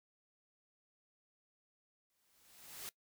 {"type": "noise with exponential growth", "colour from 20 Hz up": "white", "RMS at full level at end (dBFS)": -44, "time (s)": [2.1, 2.89], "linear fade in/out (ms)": 0, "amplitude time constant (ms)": 170, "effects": ["noise-tail reverb RT60 0.1 s tail -20 dB re dry"]}